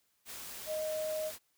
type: tone in noise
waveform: sine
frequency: 622.3 Hz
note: D#5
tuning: in tune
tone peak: -33 dBFS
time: 0.66-1.32 s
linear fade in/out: 50 ms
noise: white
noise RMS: -45 dBFS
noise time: 0.25-1.39 s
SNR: +9 dB
effects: white hiss -75 dBFS RMS until 1.57 s